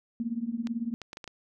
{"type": "tone with tremolo", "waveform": "sine", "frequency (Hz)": 232.5, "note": "A#3", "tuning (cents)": -4, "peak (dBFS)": -25, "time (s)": [0.2, 0.94], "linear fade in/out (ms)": 0, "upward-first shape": "triangle", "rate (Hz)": 18, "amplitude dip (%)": 95}
{"type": "clicks", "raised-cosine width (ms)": 0.2, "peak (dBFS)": -23, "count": 6, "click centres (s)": [0.671, 1.017, 1.131, 1.171, 1.242, 1.277]}
{"effects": []}